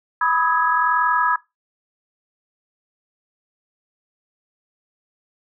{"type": "chord", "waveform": "sine", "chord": "E major seventh", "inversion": "second", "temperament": "equal with one note detuned", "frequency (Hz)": [987.8, 1244.5, 1285.4, 1661.2], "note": ["B5", "D#6", "E6", "G#6"], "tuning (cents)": [0, 0, -44, 0], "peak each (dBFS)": [-20, -25, -22, -21], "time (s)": [0.21, 1.36], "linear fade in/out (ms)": 5, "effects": ["noise-tail reverb RT60 0.2 s tail -18 dB re dry"]}